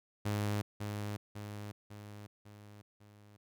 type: tone with echo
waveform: sawtooth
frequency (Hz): 103.83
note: G#2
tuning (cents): 0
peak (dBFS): -28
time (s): 0.25-0.62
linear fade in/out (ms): 10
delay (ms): 550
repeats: 5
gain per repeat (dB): -5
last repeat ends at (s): 3.37
effects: none